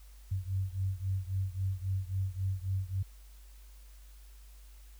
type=beating tone pair; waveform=sine; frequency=94 / 97.7 Hz; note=F#2 / G2; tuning=+28 / -5 cents; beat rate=3.7 Hz; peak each=-33 / -35 dBFS; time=0.31-3.03 s; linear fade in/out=10 ms; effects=added 50 Hz sine -50 dBFS peak until 4.99 s + white hiss -63 dBFS RMS until 4.99 s